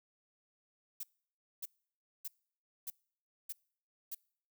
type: noise bursts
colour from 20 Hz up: violet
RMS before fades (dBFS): -41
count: 6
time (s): 1-4.148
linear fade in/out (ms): 5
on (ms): 33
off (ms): 590
effects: noise-tail reverb RT60 0.6 s tail -26 dB re dry